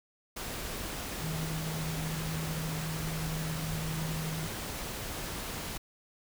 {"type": "tone in noise", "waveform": "sine", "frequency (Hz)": 158.9, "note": "D#3", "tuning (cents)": 37, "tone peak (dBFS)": -34, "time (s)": [1.21, 4.47], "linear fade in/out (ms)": 10, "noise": "pink", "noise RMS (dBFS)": -38, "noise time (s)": [0.36, 5.78], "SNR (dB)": 1, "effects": []}